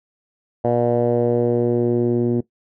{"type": "tone with low-pass filter sweep", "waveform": "10% pulse", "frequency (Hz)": 119.8, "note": "A#2", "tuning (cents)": 48, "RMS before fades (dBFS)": -18, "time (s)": [0.64, 2.41], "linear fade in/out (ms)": 10, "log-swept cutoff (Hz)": [650, 310], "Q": 2.7, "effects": ["noise-tail reverb RT60 0.1 s tail -17 dB re dry"]}